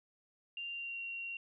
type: tone with pitch glide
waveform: sine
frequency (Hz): 2785 to 2751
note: F7 to F7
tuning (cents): -5 to -27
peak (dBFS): -39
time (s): 0.57-1.37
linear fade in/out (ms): 2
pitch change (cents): -22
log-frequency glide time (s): 0.7-0.99
effects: none